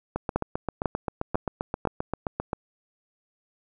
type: two click trains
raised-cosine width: 1 ms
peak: -9 / -13 dBFS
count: 4 / 19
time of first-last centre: 0.36-1.853 / 0.16-2.532 s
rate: 2.01 / 7.59 Hz
effects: none